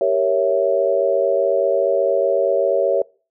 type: chord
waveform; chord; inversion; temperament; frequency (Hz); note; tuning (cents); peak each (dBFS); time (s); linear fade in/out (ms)
sine; G diminished seventh; none; equal; 392 / 466.2 / 554.4 / 659.3; G4 / Bb4 / Db5 / Fb5; 0 / 0 / 0 / 0; -22 / -22 / -17 / -21; 0.01-3.02; 2
effects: noise-tail reverb RT60 0.4 s tail -25 dB re dry